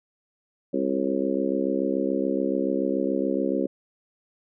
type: harmonic tone with a mistuned harmonic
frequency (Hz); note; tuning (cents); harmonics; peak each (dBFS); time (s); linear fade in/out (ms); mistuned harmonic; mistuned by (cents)
67; C2; +42; 3 / 4 / 5 / 6 / 7 / 8; -31 / -27 / -28 / -30 / -33 / -30; 0.73-3.67; 10; 8; +21
effects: none